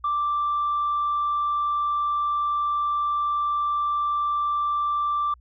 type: tone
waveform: sine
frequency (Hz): 1174.7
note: D6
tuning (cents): 0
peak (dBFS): -20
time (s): 0.04-5.34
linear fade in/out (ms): 5
effects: tanh soft clip ceiling -18 dBFS + added 60 Hz sine -50 dBFS peak until 5.4 s